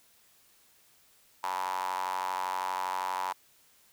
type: tone with high-pass filter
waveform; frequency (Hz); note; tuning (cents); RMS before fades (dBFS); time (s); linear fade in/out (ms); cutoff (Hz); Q
square; 46.28; F#1; +1; -33; 1.43-3.33; 10; 930; 8.5
effects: white hiss -63 dBFS RMS until 3.92 s